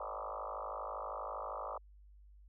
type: tone with frequency modulation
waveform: sine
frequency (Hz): 881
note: A5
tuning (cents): +2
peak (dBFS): -39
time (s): 0-1.78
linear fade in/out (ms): 5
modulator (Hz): 52.6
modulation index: 7
effects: added 50 Hz sine -56 dBFS peak until 2.48 s